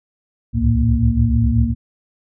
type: tone cluster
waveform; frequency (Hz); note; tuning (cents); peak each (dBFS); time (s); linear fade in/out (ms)
sine; 65.8 / 73.2 / 109.1 / 114.8 / 232.5; C2 / D2 / A2 / A#2 / A#3; +10 / -5 / -14 / -26 / -4; -19; 0.53-1.75; 50
effects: none